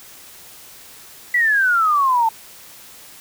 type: exponential sweep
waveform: sine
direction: down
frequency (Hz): 1989 to 880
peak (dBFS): -13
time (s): 1.34-2.29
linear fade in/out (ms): 5
effects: white hiss -42 dBFS RMS until 3.2 s